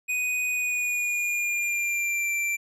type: tone with pitch glide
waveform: square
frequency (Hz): 2489 to 2352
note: D#7 to D7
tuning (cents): 0 to +2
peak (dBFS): -25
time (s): 0.08-2.57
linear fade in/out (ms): 20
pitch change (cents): -98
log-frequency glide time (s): 0.47-2.31
effects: low-pass 12000 Hz 12 dB/octave